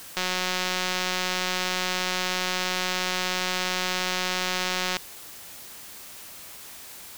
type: click train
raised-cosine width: 0.2 ms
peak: -9 dBFS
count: 879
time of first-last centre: 0.17-4.968 s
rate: 183 Hz
effects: white hiss -43 dBFS RMS until 7.17 s